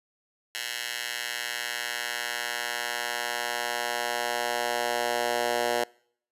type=tone with high-pass filter sweep; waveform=10% pulse; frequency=120 Hz; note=B2; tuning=49 cents flat; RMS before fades=-30 dBFS; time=0.55-5.84 s; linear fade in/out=0 ms; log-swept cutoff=2300 to 550 Hz; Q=1.1; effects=noise-tail reverb RT60 0.6 s tail -25 dB re dry + resampled to 32000 Hz